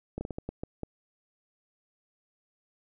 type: slowing click train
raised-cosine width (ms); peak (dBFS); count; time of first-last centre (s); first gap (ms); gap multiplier
2; -21; 8; 0.18-0.833; 30; 1.37
effects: none